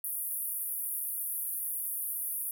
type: band-pass noise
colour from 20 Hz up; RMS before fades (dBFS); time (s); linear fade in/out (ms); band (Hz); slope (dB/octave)
pink; -35; 0.04-2.51; 2; 9900 to 16000; 96
effects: none